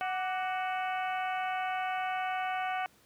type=harmonic tone with a mistuned harmonic; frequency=371.7 Hz; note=F#4; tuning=8 cents sharp; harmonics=2 / 3 / 4 / 5 / 6 / 7 / 8; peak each=-32 / -41 / -39 / -46 / -42 / -45 / -48 dBFS; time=0.01-2.86 s; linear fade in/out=0 ms; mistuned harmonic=3; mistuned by=+81 cents; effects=pink hiss -63 dBFS RMS until 3.05 s + high-pass 100 Hz 12 dB/octave